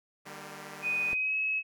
5% pulse chord, G minor, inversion second, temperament equal with one note detuned, 150.61 / 196 / 233.1 Hz, D3 / G3 / Bb3, +44 / 0 / 0 cents, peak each -35 / -34 / -39 dBFS, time 0.25-1.15 s, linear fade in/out 20 ms
sine tone with pitch glide, 2489 to 2571 Hz, D#7 to E7, 0 to -44 cents, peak -27 dBFS, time 0.82-1.63 s, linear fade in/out 50 ms, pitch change +56 cents, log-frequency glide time 1.07-1.36 s
click, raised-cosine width 2 ms, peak -28 dBFS, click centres 1.131 s
effects none

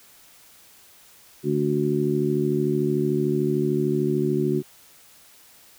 harmonic tone, 73.42 Hz, D2, in tune, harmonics 2 / 3 / 4 / 5, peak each -26 / -27 / -27 / -23 dBFS, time 1.43-4.63 s, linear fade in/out 50 ms, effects white hiss -52 dBFS RMS until 5.78 s

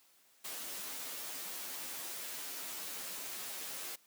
white noise with comb filter, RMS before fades -43 dBFS, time 0.44-3.96 s, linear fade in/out 10 ms, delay 11 ms, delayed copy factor +0.9, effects white hiss -67 dBFS RMS until 4.06 s + high-pass 200 Hz 12 dB/octave

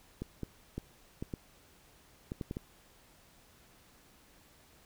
clicks, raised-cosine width 3 ms, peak -24 dBFS, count 9, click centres 0.22 / 0.433 / 0.78 / 1.225 / 1.338 / 2.319 / 2.412 / 2.511 / 2.569 s, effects pink hiss -62 dBFS RMS until 4.85 s

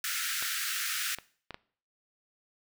pink high-pass noise, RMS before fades -33 dBFS, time 0.04-1.15 s, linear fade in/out 2 ms, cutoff 1300 Hz, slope 96 dB/octave
clicks, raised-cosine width 0.3 ms, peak -23 dBFS, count 4, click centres 0.425 / 1.186 / 1.507 / 1.544 s
effects noise-tail reverb RT60 0.5 s tail -21 dB re dry

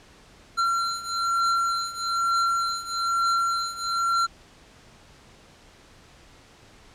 square beating tone pair, 1366 / 1367.1 Hz, F6 / F6, -39 / -37 cents, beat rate 1.1 Hz, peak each -28 / -25 dBFS, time 0.57-4.27 s, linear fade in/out 20 ms, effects pink hiss -52 dBFS RMS until 6.94 s + low-pass 7000 Hz 12 dB/octave

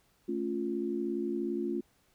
sine chord, A augmented, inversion none, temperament equal, 220 / 277.2 / 349.2 Hz, A3 / C#4 / E#4, 0 / 0 / 0 cents, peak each -36 / -36 / -33 dBFS, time 0.28-1.81 s, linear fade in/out 10 ms, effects pink hiss -69 dBFS RMS until 2.14 s

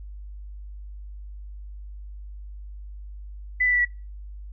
sine tone with pitch steps, 2000 / 1981.6 / 1963.4 / 1945.3 Hz, B6 / B6 / B6 / B6, +21 / +5 / -11 / -27 cents, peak -18 dBFS, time 3.6-3.852 s, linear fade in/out 10 ms, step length 63 ms, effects noise-tail reverb RT60 0.3 s tail -24 dB re dry + added 50 Hz sine -36 dBFS peak until 4.52 s

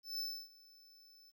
square tone with ADSR envelope, 5274 Hz, E8, in tune, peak -37 dBFS, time 0.03-1.32 s, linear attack 160 ms, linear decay 290 ms, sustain -23 dB, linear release 27 ms, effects 13-bit

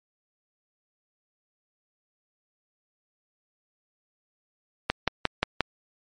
click train, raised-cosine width 0.3 ms, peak -5 dBFS, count 5, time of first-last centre 4.9-5.607 s, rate 5.66 Hz, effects MP3 48 kbps

